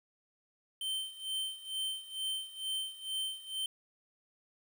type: tone with tremolo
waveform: square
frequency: 3105 Hz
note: G7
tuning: 17 cents flat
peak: -33 dBFS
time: 0.81-3.66 s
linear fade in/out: 2 ms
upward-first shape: sine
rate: 2.2 Hz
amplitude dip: 85%
effects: 10-bit